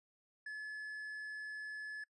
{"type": "tone", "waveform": "triangle", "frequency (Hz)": 1716, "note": "A6", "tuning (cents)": -44, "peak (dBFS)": -40, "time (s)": [0.46, 2.04], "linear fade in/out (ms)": 5, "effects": ["noise-tail reverb RT60 0.1 s tail -26 dB re dry", "resampled to 24000 Hz"]}